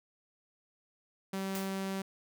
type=tone; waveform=sawtooth; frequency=192.9 Hz; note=G3; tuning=28 cents flat; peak=-30 dBFS; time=1.33-2.02 s; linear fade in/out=5 ms
type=noise with exponential decay; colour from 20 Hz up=white; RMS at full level=-39 dBFS; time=1.55-1.84 s; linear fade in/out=0 ms; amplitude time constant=62 ms
effects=none